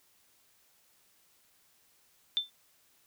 sine tone with exponential decay, 3549 Hz, A7, 14 cents sharp, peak -22 dBFS, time 2.37-2.5 s, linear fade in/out 0 ms, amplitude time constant 28 ms, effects white hiss -67 dBFS RMS until 3.06 s

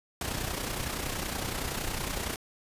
pink noise with amplitude modulation, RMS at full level -31 dBFS, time 0.21-2.36 s, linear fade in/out 2 ms, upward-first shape sine, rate 30.7 Hz, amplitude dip 55%, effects resampled to 32000 Hz

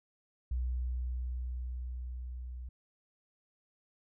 sine tone with level ramp, 62 Hz, B1, 7 cents sharp, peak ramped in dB -30 to -40 dBFS, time 0.51-2.69 s, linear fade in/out 5 ms, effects none

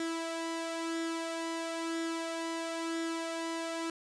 sawtooth tone with flanger, 329.6 Hz, E4, in tune, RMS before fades -36 dBFS, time 0-3.9 s, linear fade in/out 2 ms, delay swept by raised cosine 0.55 to 2.05 ms, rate 1 Hz, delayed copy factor +0.5, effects resampled to 22050 Hz + 9-bit

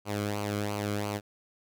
sawtooth tone with flanger, 103.2 Hz, G#2, 10 cents flat, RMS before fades -32 dBFS, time 0.05-1.21 s, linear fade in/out 50 ms, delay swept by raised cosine 0.55 to 1.13 ms, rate 2.9 Hz, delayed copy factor -0.65, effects none

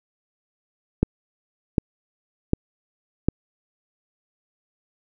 click train, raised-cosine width 3 ms, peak -4 dBFS, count 4, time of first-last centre 1.03-3.286 s, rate 1.33 Hz, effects none

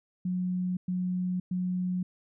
sine tone bursts, 181.8 Hz, F#3, 30 cents flat, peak -27 dBFS, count 3, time 0.25-2.03 s, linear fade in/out 5 ms, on 520 ms, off 110 ms, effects none

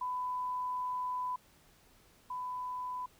sine tone pair in turn, 1000 / 1000 Hz, B5 / B5, +21 / +21 cents, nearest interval unison, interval 0 cents, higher neither, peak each -33 / -36 dBFS, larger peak first, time 0.01-1.36 / 2.3-3.06 s, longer first, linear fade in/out 5 ms, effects pink hiss -64 dBFS RMS until 3.19 s

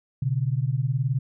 sine beating tone pair, 123.47 / 142.47 Hz, B2 / C#3, 0 / +48 cents, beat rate 19 Hz, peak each -24 / -25 dBFS, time 0.22-1.19 s, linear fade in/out 5 ms, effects none

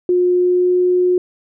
sine tone with pitch glide, 358.6 to 361.1 Hz, F4 to F#4, +46 to -42 cents, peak -11 dBFS, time 0.09-1.18 s, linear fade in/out 2 ms, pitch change +12 cents, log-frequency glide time 0.35-0.75 s, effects none

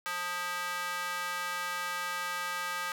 square tone with high-pass filter, 177.4 Hz, F3, 27 cents sharp, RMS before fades -35 dBFS, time 0.06-2.92 s, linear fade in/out 0 ms, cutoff 1300 Hz, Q 2, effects none

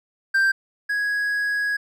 triangle tone pair in turn, 1576 / 1662 Hz, G6 / G#6, +9 / +1 cents, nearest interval minor second, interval 92 cents, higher second, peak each -14 / -19 dBFS, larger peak first, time 0.34-0.52 / 0.89-1.77 s, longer second, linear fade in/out 10 ms, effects none

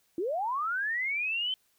sine linear sweep, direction up, 312.6 to 3102 Hz, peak -28 dBFS, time 0.18-1.54 s, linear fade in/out 2 ms, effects white hiss -70 dBFS RMS until 1.78 s

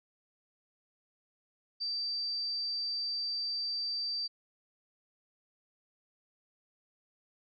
sine tone, 4661 Hz, D8, 14 cents flat, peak -32 dBFS, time 1.8-4.28 s, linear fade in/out 20 ms, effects none

